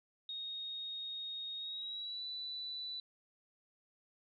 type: tone with pitch glide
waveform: sine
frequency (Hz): 3729 to 3974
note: A#7 to B7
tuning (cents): 0 to +10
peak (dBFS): -40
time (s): 0.29-3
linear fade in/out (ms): 2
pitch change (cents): +110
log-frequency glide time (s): 1.57-2.24
effects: none